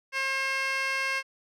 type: tone with band-pass filter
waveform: 15% pulse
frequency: 536 Hz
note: C5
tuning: 42 cents sharp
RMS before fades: -29 dBFS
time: 0.12-1.23 s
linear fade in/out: 50 ms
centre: 2700 Hz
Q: 1.4
effects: none